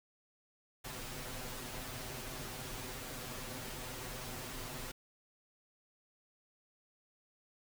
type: noise with comb filter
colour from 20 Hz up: pink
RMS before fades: -44 dBFS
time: 0.84-4.92 s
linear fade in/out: 10 ms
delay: 7.9 ms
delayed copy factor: +1
effects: none